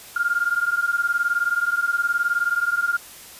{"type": "beating tone pair", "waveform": "sine", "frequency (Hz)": [1396.9, 1415.9], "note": ["F6", "F6"], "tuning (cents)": [0, 23], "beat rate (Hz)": 19, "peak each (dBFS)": -22, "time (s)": [0.16, 2.97], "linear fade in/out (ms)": 5, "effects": ["white hiss -42 dBFS RMS until 3.39 s", "resampled to 32000 Hz"]}